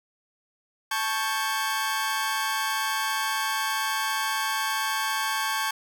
sawtooth tone cluster, 875 / 1109 / 1581 Hz, A5 / C#6 / G6, -10 / 0 / +14 cents, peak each -26 dBFS, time 0.91-5.71 s, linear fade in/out 5 ms, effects none

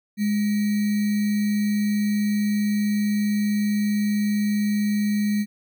sine tone with sample-and-hold, 207.7 Hz, G#3, in tune, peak -19 dBFS, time 0.17-5.46 s, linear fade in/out 50 ms, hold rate 2100 Hz, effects none

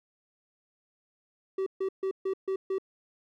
triangle tone bursts, 383.5 Hz, G4, 38 cents flat, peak -25 dBFS, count 6, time 1.58-2.784 s, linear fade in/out 5 ms, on 84 ms, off 140 ms, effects none

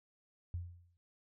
sine tone with exponential decay, 87.31 Hz, F2, in tune, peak -34 dBFS, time 0.54-0.97 s, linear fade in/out 0 ms, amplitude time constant 93 ms, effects none

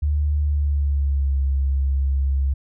sine tone with pitch glide, 73.8 to 68.07 Hz, D2 to C#2, +9 to -31 cents, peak -17 dBFS, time 0.02-2.54 s, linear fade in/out 10 ms, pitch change -140 cents, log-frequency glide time 0.41-1.39 s, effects none

